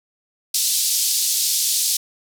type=band-pass noise; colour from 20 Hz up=pink; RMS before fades=-20 dBFS; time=0.54-1.97 s; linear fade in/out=5 ms; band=4200 to 14000 Hz; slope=24 dB/octave; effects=none